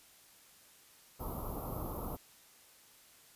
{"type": "band-stop noise", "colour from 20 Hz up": "pink", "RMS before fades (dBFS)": -40, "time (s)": [1.19, 2.17], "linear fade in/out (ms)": 20, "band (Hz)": [1300, 11000], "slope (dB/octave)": 96, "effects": ["white hiss -61 dBFS RMS until 3.35 s", "resampled to 32000 Hz"]}